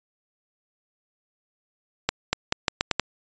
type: accelerating click train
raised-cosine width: 0.2 ms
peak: -3 dBFS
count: 7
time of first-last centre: 2.09-2.996 s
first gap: 240 ms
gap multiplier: 0.81
effects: resampled to 16000 Hz